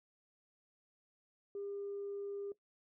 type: tone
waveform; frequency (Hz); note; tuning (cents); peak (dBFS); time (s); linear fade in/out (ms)
sine; 401.8; G4; +43; -39; 1.55-2.52; 2
effects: noise-tail reverb RT60 0.1 s tail -17 dB re dry + tanh soft clip ceiling -35 dBFS